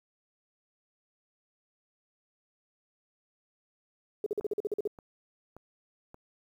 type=tone bursts; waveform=sine; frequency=416.4 Hz; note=G#4; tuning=5 cents sharp; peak=-27 dBFS; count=10; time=4.24-4.875 s; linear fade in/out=2 ms; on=23 ms; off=45 ms
type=click train; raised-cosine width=1 ms; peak=-34 dBFS; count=4; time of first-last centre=4.41-6.144 s; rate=1.73 Hz
effects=10-bit